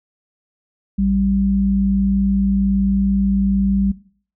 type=tone pair together; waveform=sine; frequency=57.78 / 195.8 Hz; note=A#1 / G3; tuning=-15 / -2 cents; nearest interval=octave + major sixth; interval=2113 cents; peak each=-22 / -15 dBFS; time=0.98-3.92 s; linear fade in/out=10 ms; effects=noise-tail reverb RT60 0.5 s tail -19 dB re dry